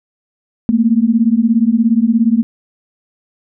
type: beating tone pair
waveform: sine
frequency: 220 / 237 Hz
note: A3 / A#3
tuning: 0 / +29 cents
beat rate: 17 Hz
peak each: -12 dBFS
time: 0.69-2.43 s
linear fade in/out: 0 ms
effects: none